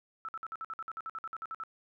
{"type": "tone bursts", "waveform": "sine", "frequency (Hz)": 1318.5, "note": "E6", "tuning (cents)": 0, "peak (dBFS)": -36, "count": 16, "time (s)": [0.25, 1.636], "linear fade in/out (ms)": 0, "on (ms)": 36, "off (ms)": 54, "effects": []}